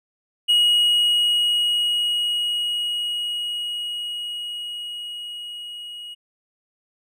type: tone with level ramp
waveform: triangle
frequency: 2896 Hz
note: F#7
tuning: 38 cents flat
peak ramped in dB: -12 to -32 dBFS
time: 0.48-6.15 s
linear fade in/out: 20 ms
effects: none